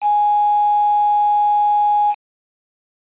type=tone with quantisation; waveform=sine; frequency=830.6 Hz; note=G#5; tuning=in tune; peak=-12 dBFS; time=0.01-2.15 s; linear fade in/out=50 ms; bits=5; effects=resampled to 8000 Hz